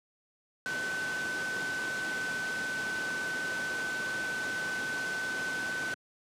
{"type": "tone in noise", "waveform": "sine", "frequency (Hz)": 1516, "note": "F#6", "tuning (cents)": 42, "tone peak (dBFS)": -32, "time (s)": [0.66, 5.94], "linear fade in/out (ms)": 0, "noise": "pink", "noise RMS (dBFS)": -38, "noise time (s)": [0.66, 5.94], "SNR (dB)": 3, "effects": ["high-pass 200 Hz 12 dB/octave", "low-pass 8000 Hz 12 dB/octave"]}